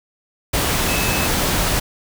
sine tone in noise, 2596 Hz, E7, 27 cents flat, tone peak -25 dBFS, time 0.88-1.27 s, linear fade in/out 10 ms, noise pink, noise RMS -19 dBFS, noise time 0.53-1.8 s, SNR -9 dB, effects none

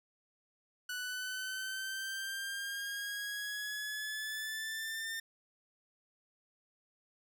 sawtooth exponential sweep, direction up, 1480 to 1809 Hz, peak -34 dBFS, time 0.89-5.2 s, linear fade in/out 5 ms, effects none

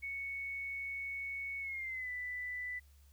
sine tone with pitch glide, 2217 to 1986.6 Hz, C#7 to B6, 0 to +10 cents, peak -38 dBFS, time 0.02-2.8 s, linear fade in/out 20 ms, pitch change -190 cents, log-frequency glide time 1.6-2.1 s, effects added 70 Hz sine -59 dBFS peak until 3.12 s + white hiss -71 dBFS RMS until 3.12 s

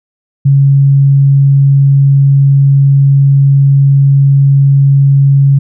sine tone, 138.59 Hz, C#3, in tune, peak -3 dBFS, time 0.45-5.59 s, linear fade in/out 10 ms, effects none

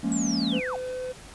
triangle chord, Bb minor seventh, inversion second, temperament equal with one note detuned, 174.61 / 210.6 / 233.1 / 277.2 Hz, F3 / Ab3 / Bb3 / Db4, 0 / +24 / 0 / 0 cents, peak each -31 / -27 / -26 / -27 dBFS, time 0.03-0.6 s, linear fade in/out 10 ms
sine linear sweep, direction down, 7840 to 653 Hz, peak -30 dBFS, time 0.12-0.76 s, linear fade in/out 0 ms
triangle tone, 508 Hz, B4, 49 cents sharp, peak -28 dBFS, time 0.52-1.13 s, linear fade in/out 20 ms
effects pink hiss -46 dBFS RMS until 1.34 s + resampled to 24000 Hz

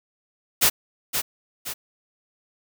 white noise with echo, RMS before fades -17 dBFS, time 0.61-0.7 s, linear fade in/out 20 ms, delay 520 ms, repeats 2, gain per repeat -7 dB, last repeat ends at 1.74 s, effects none

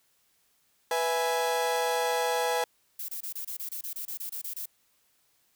35% pulse chord, E major, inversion second, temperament equal, 493.9 / 659.3 / 830.6 Hz, B4 / E5 / G#5, 0 / 0 / 0 cents, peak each -27 / -32 / -28 dBFS, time 0.91-2.64 s, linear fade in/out 2 ms
violet noise bursts, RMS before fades -36 dBFS, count 14, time 2.99-4.658 s, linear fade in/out 5 ms, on 95 ms, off 26 ms
effects white hiss -69 dBFS RMS until 5.55 s

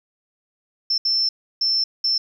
sine tone bursts at uneven times, 5340 Hz, E8, 22 cents sharp, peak -17 dBFS, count 4, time 0.9-0.98 / 1.05-1.29 / 1.61-1.84 / 2.04-2.18 s, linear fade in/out 5 ms, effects 9-bit

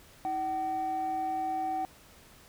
sine tone pair together, 319.1 / 759 Hz, D#4 / F#5, +44 / +44 cents, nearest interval octave + minor third, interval 1500 cents, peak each -37 / -28 dBFS, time 0.25-1.85 s, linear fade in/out 0 ms, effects tanh soft clip ceiling -26 dBFS + pink hiss -56 dBFS RMS until 2.48 s

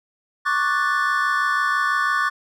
triangle chord, D major seventh, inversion third, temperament equal, 1108.7 / 1174.7 / 1480 / 1760 Hz, C#6 / D6 / F#6 / A6, 0 / 0 / 0 / 0 cents, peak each -22 dBFS, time 0.45-2.3 s, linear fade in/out 20 ms, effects none

